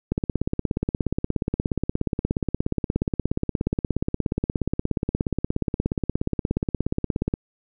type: click train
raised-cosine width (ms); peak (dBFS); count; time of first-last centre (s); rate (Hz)
3; -9; 123; 0.12-7.339; 16.9
effects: none